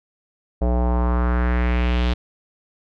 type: tone with low-pass filter sweep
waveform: square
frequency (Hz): 60.7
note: B1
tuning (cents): -29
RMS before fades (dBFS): -19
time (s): 0.61-2.14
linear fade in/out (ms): 10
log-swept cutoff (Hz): 630 to 3700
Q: 2.4
effects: none